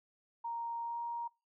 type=tone with pitch glide; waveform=sine; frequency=932.3 to 939.9 Hz; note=A#5 to A#5; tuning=0 to +14 cents; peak=-36 dBFS; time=0.44-1.28 s; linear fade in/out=10 ms; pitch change=+14 cents; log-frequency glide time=0.82-0.99 s; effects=noise-tail reverb RT60 0.3 s tail -25 dB re dry